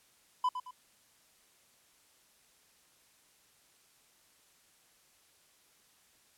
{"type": "tone with echo", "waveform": "triangle", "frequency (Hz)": 1002, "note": "B5", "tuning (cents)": 25, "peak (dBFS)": -24, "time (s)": [0.44, 0.49], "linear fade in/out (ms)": 5, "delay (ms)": 110, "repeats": 2, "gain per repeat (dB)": -9, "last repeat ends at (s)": 0.71, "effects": ["white hiss -66 dBFS RMS until 6.37 s", "low-pass 12000 Hz 12 dB/octave"]}